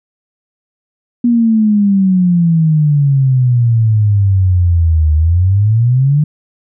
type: exponential two-way sweep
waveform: sine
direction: down then up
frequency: 242.3 to 75.9 to 152.7 Hz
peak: -7 dBFS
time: 1.24-6.24 s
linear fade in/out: 5 ms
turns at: 5.14 s
effects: none